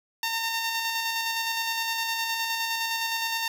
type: tone with tremolo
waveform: 10% pulse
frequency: 911 Hz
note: A#5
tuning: 40 cents flat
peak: -17 dBFS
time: 0.23-3.48 s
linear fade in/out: 2 ms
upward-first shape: square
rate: 9.7 Hz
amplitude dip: 25%
effects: none